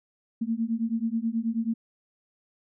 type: beating tone pair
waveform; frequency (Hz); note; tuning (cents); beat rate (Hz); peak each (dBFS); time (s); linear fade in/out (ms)
sine; 223.1 / 232.4; A3 / A#3; +24 / -5; 9.3; -28; 0.41-1.74; 10
effects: none